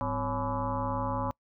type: tone with frequency modulation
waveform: sine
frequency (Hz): 554.4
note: C#5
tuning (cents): 0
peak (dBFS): -28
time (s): 0.01-1.31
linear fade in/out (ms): 0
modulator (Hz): 149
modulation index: 3.9
effects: noise-tail reverb RT60 0.1 s tail -25 dB re dry